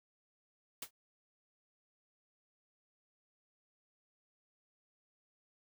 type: noise with exponential decay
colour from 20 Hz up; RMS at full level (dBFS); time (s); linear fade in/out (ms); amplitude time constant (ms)
white; -37; 0.82-0.91; 5; 18
effects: none